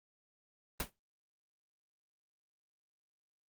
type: noise with exponential decay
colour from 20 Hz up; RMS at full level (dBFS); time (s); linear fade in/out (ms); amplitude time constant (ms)
pink; -31; 0.8-0.91; 1; 23
effects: noise-tail reverb RT60 0.2 s tail -19 dB re dry + Opus 24 kbps